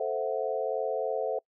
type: chord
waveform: sine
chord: F# half-diminished seventh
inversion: first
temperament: equal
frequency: 440 / 523.3 / 659.3 / 740 Hz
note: A4 / C5 / E5 / F#5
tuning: 0 / 0 / 0 / 0 cents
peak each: -32 / -32 / -33 / -36 dBFS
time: 0-1.39 s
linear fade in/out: 5 ms
effects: noise-tail reverb RT60 0.1 s tail -26 dB re dry